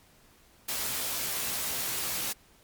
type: noise with comb filter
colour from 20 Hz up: white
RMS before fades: -32 dBFS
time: 0.68-2.33 s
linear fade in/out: 10 ms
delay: 16 ms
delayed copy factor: +0.65
effects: pink hiss -60 dBFS RMS until 2.63 s + MP3 96 kbps